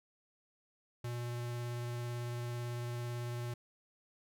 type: tone with vibrato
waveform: square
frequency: 120.3 Hz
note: B2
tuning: 45 cents flat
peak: -38 dBFS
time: 1.04-3.54 s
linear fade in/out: 5 ms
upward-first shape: square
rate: 18 Hz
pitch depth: 8 cents each way
effects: none